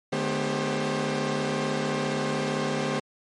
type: tone cluster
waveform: sawtooth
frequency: 150.2 / 214.2 / 248.1 / 393.1 / 534 Hz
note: D3 / A3 / B3 / G4 / C5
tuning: +39 / -46 / +8 / +5 / +35 cents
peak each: -28 dBFS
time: 0.12-3 s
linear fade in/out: 10 ms
effects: low-pass 7000 Hz 12 dB/octave + MP3 48 kbps